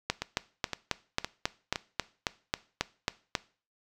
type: two click trains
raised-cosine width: 0.2 ms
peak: -14 / -9 dBFS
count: 4 / 13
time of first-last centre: 0.22-1.758 / 0.1-3.352 s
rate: 1.95 / 3.69 Hz
effects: noise-tail reverb RT60 0.4 s tail -19 dB re dry